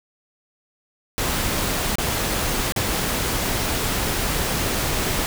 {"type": "noise with dropouts", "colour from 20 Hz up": "pink", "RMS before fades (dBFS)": -23, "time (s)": [1.18, 5.26], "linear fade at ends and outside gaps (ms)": 0, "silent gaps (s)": [[1.955, 1.984], [2.722, 2.762]], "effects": []}